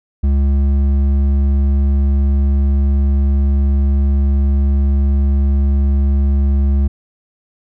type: tone with hard clipping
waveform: sine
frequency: 69.3 Hz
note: C#2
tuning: in tune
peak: -12 dBFS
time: 0.23-6.88 s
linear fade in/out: 10 ms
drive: 7 dB
effects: none